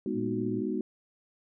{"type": "chord", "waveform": "sine", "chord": "G# minor seventh", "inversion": "none", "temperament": "equal", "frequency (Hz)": [207.7, 246.9, 311.1, 370], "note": ["G#3", "B3", "D#4", "F#4"], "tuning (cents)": [0, 0, 0, 0], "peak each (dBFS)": -34, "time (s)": [0.06, 0.81], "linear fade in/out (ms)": 2}
{"type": "harmonic tone", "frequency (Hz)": 116.54, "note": "A#2", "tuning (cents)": 0, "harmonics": [1, 2, 3], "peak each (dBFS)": [-37, -43, -47], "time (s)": [0.13, 0.63], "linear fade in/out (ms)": 50}
{"effects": []}